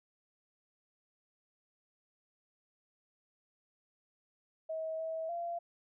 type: tone with pitch steps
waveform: sine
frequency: 640 / 646 / 686 Hz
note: D#5 / E5 / F5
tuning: +49 / -35 / -31 cents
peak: -35 dBFS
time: 4.69-5.59 s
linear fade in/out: 10 ms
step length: 300 ms
effects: none